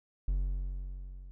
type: tone with level ramp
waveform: triangle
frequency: 46.02 Hz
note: F#1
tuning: 9 cents flat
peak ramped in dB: -24 to -43 dBFS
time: 0.28-1.31 s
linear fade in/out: 0 ms
effects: none